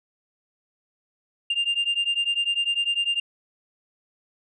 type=beating tone pair; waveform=sine; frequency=2794 / 2804 Hz; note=F7 / F7; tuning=0 / +6 cents; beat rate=10 Hz; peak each=-23 dBFS; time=1.5-3.2 s; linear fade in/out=5 ms; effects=tanh soft clip ceiling -18 dBFS